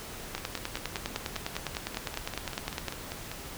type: two click trains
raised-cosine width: 0.2 ms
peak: -14 / -19 dBFS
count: 26 / 16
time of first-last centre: 0.35-2.883 / 0.38-3.315 s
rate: 9.87 / 5.11 Hz
effects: pink hiss -42 dBFS RMS until 3.57 s